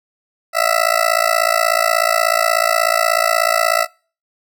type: tone with amplitude modulation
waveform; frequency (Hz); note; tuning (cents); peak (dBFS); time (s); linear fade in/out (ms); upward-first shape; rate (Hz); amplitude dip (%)
20% pulse; 659.3; E5; 0; -4; 0.53-3.87; 50; sine; 56.5; 100
effects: noise-tail reverb RT60 0.4 s tail -26 dB re dry